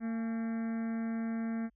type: harmonic tone with a mistuned harmonic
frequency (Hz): 227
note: A#3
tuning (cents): -46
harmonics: 1 / 2 / 3 / 4 / 5 / 6 / 7 / 8 / 9 / 10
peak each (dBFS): -32 / -50 / -48 / -56 / -57 / -55 / -53 / -56 / -57 / -62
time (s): 0-1.7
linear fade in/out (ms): 50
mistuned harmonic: 4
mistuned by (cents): -120
effects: added 50 Hz sine -70 dBFS peak until 1.75 s